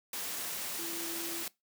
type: tone in noise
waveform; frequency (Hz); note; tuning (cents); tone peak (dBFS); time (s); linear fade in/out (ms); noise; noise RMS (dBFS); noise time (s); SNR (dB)
sine; 335.1; E4; +29; -42; 0.79-1.43; 2; white; -38; 0.13-1.48; -7
effects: noise-tail reverb RT60 0.2 s tail -22 dB re dry + high-pass 150 Hz 12 dB/octave